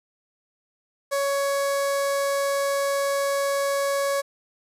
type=tone with notch filter; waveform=sawtooth; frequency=558 Hz; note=C#5; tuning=11 cents sharp; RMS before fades=-24 dBFS; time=1.11-4.22 s; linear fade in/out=20 ms; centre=2900 Hz; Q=1.5; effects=resampled to 32000 Hz + 9-bit